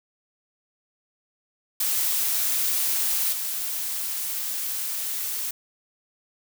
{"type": "noise with level steps", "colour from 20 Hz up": "blue", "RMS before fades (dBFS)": [-24, -29], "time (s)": [1.8, 5.51], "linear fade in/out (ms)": 5, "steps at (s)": 3.32, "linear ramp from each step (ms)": 10, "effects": []}